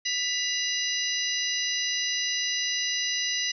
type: harmonic tone with a mistuned harmonic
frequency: 992 Hz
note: B5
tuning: 7 cents sharp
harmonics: 2 / 3 / 4 / 5 / 6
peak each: -32 / -32 / -32 / -32 / -32 dBFS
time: 0.05-3.52 s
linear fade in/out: 10 ms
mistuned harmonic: 3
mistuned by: -82 cents
effects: none